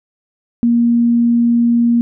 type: tone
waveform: sine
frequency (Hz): 235.9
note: A#3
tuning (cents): +21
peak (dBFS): -9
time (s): 0.63-2.01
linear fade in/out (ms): 0
effects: none